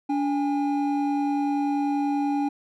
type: tone pair together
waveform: triangle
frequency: 287.4 / 811.9 Hz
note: D4 / G#5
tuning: -37 / -39 cents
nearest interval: octave + tritone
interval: 1798 cents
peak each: -21 / -26 dBFS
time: 0.09-2.49 s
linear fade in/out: 10 ms
effects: none